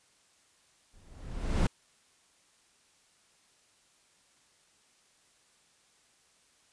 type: noise with exponential growth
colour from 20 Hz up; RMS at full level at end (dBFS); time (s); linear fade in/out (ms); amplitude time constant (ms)
brown; -21; 0.93-1.67; 5; 160
effects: white hiss -66 dBFS RMS until 6.72 s + resampled to 22050 Hz